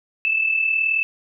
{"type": "tone pair together", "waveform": "sine", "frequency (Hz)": [2598, 2637], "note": ["E7", "E7"], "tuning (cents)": [-26, 0], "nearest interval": "unison", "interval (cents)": 26, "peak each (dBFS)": [-25, -18], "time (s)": [0.25, 1.03], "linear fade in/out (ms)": 0, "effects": []}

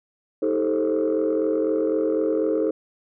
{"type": "chord", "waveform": "sine", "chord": "A half-diminished seventh", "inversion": "second", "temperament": "just", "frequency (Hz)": [316.8, 396, 440, 528], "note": ["Eb4", "G4", "A4", "C5"], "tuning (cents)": [31, 18, 0, 16], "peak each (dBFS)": [-23, -27, -22, -25], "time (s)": [0.42, 2.71], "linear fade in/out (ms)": 5, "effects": ["tanh soft clip ceiling -14 dBFS"]}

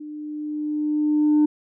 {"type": "tone with level ramp", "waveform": "sine", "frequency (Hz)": 300.6, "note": "D4", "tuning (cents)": 40, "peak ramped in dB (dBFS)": [-33, -11], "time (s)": [0, 1.46], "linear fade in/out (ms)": 10, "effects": ["tanh soft clip ceiling -12 dBFS"]}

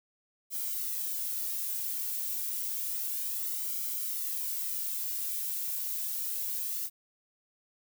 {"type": "noise with flanger", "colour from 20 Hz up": "violet", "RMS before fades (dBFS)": -34, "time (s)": [0.5, 6.9], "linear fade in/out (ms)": 50, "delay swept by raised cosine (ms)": [1.1, 2.4], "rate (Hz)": 0.3, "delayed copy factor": -0.5, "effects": []}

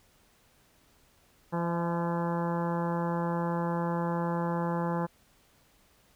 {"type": "harmonic tone with a mistuned harmonic", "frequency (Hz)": 170.6, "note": "F3", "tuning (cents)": -40, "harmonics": [1, 2, 3, 4, 5, 6, 7, 8, 9, 10], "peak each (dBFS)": [-30, -37, -35, -44, -36, -38, -46, -46, -48, -49], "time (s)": [1.52, 5.07], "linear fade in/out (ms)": 20, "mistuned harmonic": 4, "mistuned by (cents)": -39, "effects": ["pink hiss -64 dBFS RMS until 6.15 s"]}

